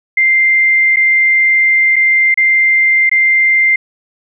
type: tone with dropouts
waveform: sine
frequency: 2093 Hz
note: C7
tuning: in tune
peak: -7 dBFS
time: 0.17-3.76 s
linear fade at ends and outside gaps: 5 ms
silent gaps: 0.961-0.968 / 1.959-1.963 / 2.343-2.374 / 3.095-3.114 s
effects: none